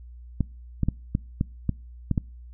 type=clicks; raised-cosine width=5 ms; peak=-10 dBFS; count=8; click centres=0.407 / 0.833 / 0.886 / 1.151 / 1.411 / 1.693 / 2.113 / 2.178 s; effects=noise-tail reverb RT60 0.4 s tail -26 dB re dry + added 60 Hz sine -41 dBFS peak until 2.53 s